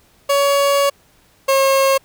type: tone pair in turn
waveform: 30% pulse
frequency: 562 / 541 Hz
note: C#5 / C#5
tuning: +24 / -42 cents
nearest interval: minor second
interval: 66 cents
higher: first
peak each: -10 / -9 dBFS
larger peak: second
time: 0.29-0.9 / 1.48-1.98 s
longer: first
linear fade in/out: 10 ms
effects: pink hiss -54 dBFS RMS until 2.04 s